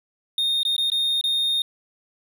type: tone with dropouts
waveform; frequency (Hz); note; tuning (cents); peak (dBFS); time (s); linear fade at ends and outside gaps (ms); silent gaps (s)
triangle; 3682; A#7; -22; -18; 0.38-1.62; 2; 0.632-0.651 / 0.765-0.78 / 0.901-0.918 / 1.212-1.239
effects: none